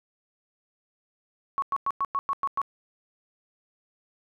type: tone bursts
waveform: sine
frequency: 1108.7 Hz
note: C#6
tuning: in tune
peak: -23 dBFS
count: 8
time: 1.58-2.616 s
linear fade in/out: 0 ms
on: 42 ms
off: 100 ms
effects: none